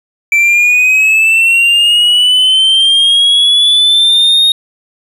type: linear sweep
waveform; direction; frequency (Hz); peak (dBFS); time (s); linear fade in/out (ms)
triangle; up; 2326 to 3729; -4; 0.32-4.52; 2
effects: resampled to 32000 Hz